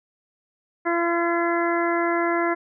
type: harmonic tone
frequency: 340.7 Hz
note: F4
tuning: 43 cents flat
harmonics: 1 / 2 / 3 / 4 / 5 / 6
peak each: -23 / -26 / -28 / -29 / -30 / -31 dBFS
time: 0.85-2.55 s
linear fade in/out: 20 ms
effects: none